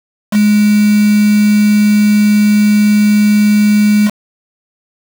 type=tone with quantisation; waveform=sine; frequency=209.1 Hz; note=G#3; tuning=12 cents sharp; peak=-6 dBFS; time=0.31-4.11 s; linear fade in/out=50 ms; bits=3; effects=none